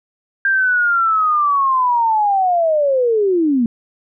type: linear sweep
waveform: sine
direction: down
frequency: 1599 to 223.9 Hz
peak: -12 dBFS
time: 0.45-3.66 s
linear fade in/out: 2 ms
effects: none